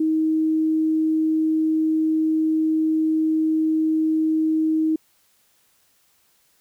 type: tone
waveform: sine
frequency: 315.7 Hz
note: D#4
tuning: 25 cents sharp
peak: -17 dBFS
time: 0-4.96 s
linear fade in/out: 5 ms
effects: white hiss -62 dBFS RMS until 6.6 s